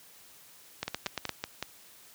two click trains, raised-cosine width 0.2 ms, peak -15 / -14 dBFS, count 5 / 5, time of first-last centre 0.88-1.626 / 0.83-1.293 s, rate 5.36 / 8.64 Hz, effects white hiss -55 dBFS RMS until 2.14 s + high-pass 60 Hz 12 dB/octave

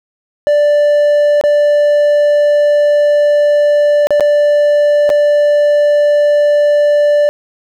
triangle tone with dropouts, 587.3 Hz, D5, in tune, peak -5 dBFS, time 0.47-7.29 s, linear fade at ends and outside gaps 0 ms, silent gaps 1.412-1.438 / 4.07-4.106 / 4.198-4.207 / 5.093-5.101 s, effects none

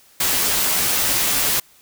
white noise with comb filter, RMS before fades -19 dBFS, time 0.2-1.6 s, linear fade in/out 5 ms, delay 13 ms, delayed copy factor -0.65, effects white hiss -52 dBFS RMS until 1.81 s

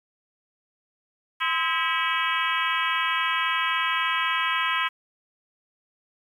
harmonic tone with a mistuned harmonic, 323.7 Hz, E4, 31 cents flat, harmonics 3 / 4 / 5 / 6 / 7 / 8 / 9 / 10, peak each -28 / -29 / -30 / -31 / -31 / -32 / -33 / -33 dBFS, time 1.4-4.89 s, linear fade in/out 20 ms, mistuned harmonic 3, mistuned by +100 cents, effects 9-bit

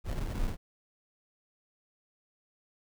brown noise with sample-and-hold, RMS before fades -32 dBFS, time 0.04-0.57 s, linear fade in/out 50 ms, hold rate 1225 Hz, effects none

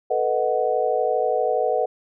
sine chord, B dominant seventh, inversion third, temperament equal with one note detuned, 441.5 / 493.9 / 622.3 / 740 Hz, A4 / B4 / D#5 / F#5, +6 / 0 / 0 / 0 cents, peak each -25 / -23 / -25 / -24 dBFS, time 0.1-1.86 s, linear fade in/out 10 ms, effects none

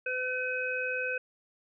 harmonic tone, 507 Hz, B4, 45 cents sharp, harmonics 1 / 3 / 5, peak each -35 / -33 / -34 dBFS, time 0.06-1.18 s, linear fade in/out 5 ms, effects none

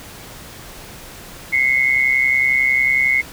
sine tone pair together, 2049 / 2180 Hz, C7 / C#7, -37 / -29 cents, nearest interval minor second, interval 108 cents, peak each -17 / -15 dBFS, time 1.52-3.22 s, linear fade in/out 20 ms, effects pink hiss -37 dBFS RMS until 3.32 s

